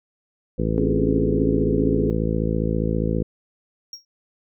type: harmonic tone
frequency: 54.9 Hz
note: A1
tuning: 3 cents flat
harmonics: 1 / 2 / 3 / 4 / 5 / 6 / 7 / 8 / 9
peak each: -26 / -28 / -25 / -27 / -32 / -30 / -33 / -31 / -30 dBFS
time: 0.58-3.23 s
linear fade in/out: 10 ms
type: chord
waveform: sine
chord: Db major seventh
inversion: third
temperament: equal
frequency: 261.6 / 277.2 / 349.2 / 415.3 Hz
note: C4 / Db4 / F4 / Ab4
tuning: 0 / 0 / 0 / 0 cents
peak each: -27 / -25 / -29 / -24 dBFS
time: 0.78-2.1 s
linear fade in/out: 0 ms
type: tone with exponential decay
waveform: triangle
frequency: 5588 Hz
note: F8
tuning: in tune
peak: -28 dBFS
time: 3.93-4.05 s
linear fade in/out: 2 ms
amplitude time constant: 26 ms
effects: none